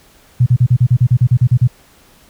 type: tone bursts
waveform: sine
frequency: 123.3 Hz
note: B2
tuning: 2 cents flat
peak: -6 dBFS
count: 13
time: 0.4-1.676 s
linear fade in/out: 10 ms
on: 64 ms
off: 37 ms
effects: pink hiss -48 dBFS RMS until 2.29 s